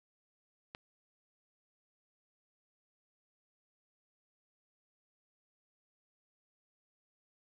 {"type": "click", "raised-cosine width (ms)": 0.3, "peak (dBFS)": -27, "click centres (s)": 0.749, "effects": []}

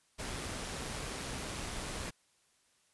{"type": "noise with amplitude modulation", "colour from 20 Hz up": "pink", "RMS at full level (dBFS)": -39, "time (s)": [0.18, 2.11], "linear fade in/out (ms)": 20, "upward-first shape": "sine", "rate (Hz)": 128, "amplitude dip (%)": 25, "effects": ["white hiss -71 dBFS RMS until 2.93 s", "resampled to 24000 Hz"]}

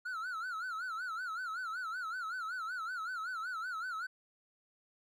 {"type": "tone with vibrato", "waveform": "triangle", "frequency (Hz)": 1396.9, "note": "F6", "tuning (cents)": 0, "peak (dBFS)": -35, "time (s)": [0.05, 4.07], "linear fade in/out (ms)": 10, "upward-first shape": "sine", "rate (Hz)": 5.3, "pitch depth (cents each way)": 150, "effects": []}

